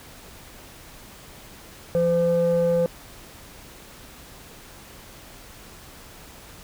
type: tone pair together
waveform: sine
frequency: 170.9 / 512.1 Hz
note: F3 / C5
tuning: -37 / -37 cents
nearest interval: octave + perfect fifth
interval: 1900 cents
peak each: -23 / -17 dBFS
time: 1.95-2.86 s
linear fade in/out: 0 ms
effects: tanh soft clip ceiling -14 dBFS + pink hiss -45 dBFS RMS until 6.63 s